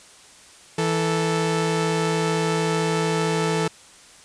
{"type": "tone pair together", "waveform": "sawtooth", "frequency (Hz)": [164.46, 440], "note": ["E3", "A4"], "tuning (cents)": [-4, 0], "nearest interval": "octave + perfect fourth", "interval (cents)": 1704, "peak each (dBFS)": -19, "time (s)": [0.78, 3.68], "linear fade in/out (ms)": 5, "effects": ["white hiss -48 dBFS RMS until 4.24 s", "resampled to 22050 Hz"]}